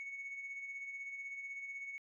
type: tone with tremolo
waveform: sine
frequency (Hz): 2217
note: C#7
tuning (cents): 0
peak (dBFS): -39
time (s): 0-1.98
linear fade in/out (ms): 0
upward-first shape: sine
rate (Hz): 16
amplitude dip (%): 50
effects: tanh soft clip ceiling -39 dBFS